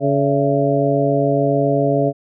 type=harmonic tone with a mistuned harmonic; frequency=141.5 Hz; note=C#3; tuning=36 cents sharp; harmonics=1 / 2 / 3 / 4 / 5; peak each=-20 / -20 / -20 / -20 / -20 dBFS; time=0-2.13 s; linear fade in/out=50 ms; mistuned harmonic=5; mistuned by=-86 cents; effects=none